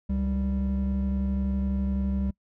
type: tone pair together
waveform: triangle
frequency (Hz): 69.2 / 195.73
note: C#2 / G3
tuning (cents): -2 / -2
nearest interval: octave + tritone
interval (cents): 1800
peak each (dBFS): -24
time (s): 0.09-2.31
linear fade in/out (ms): 10
effects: noise-tail reverb RT60 0.1 s tail -25 dB re dry + tanh soft clip ceiling -18 dBFS